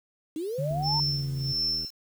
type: linear sweep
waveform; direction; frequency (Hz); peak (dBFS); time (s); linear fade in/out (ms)
sine; up; 295.6 to 932.3; -29; 0.36-1; 2
type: tone with pitch glide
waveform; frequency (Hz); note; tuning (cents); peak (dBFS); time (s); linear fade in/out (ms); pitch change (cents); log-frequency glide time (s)
sine; 147.8 to 135.53; D3 to C#3; +11 to -39; -28; 0.58-1.53; 10; -150; 0.95-1.34
type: click train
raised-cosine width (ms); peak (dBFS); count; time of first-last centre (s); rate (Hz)
3; -31; 92; 0.71-1.847; 80
type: tone with tremolo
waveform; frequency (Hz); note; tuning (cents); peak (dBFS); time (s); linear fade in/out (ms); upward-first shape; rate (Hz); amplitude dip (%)
sine; 5350; E8; +25; -24; 0.82-1.92; 50; sine; 1.5; 95
effects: 8-bit